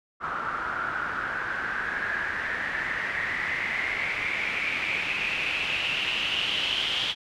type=noise with low-pass filter sweep; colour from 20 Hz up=white; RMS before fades=-29 dBFS; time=0.2-7.15 s; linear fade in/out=50 ms; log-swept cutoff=1300 to 3200 Hz; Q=7; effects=none